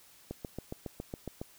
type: click train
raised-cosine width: 2 ms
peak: -24 dBFS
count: 9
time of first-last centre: 0.31-1.415 s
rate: 7.24 Hz
effects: white hiss -59 dBFS RMS until 1.58 s